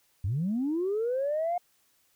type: linear sweep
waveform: sine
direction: up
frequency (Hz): 83.3 to 718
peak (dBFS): -25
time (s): 0.24-1.58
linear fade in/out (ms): 5
effects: tanh soft clip ceiling -22 dBFS + white hiss -68 dBFS RMS until 2.15 s